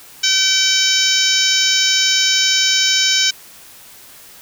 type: harmonic tone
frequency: 767 Hz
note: G5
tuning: 38 cents flat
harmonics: 2 / 3 / 4 / 5 / 6 / 7 / 8 / 9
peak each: -23 / -22 / -19 / -20 / -23 / -18 / -21 / -23 dBFS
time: 0.23-3.31 s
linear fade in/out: 10 ms
effects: white hiss -41 dBFS RMS until 4.41 s